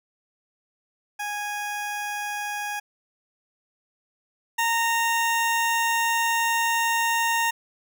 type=tone pair in turn; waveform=20% pulse; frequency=827 / 922.8 Hz; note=G#5 / A#5; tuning=-8 / -18 cents; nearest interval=major second; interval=190 cents; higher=second; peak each=-23 / -16 dBFS; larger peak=second; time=1.19-2.8 / 4.58-7.51 s; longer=second; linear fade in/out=10 ms; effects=none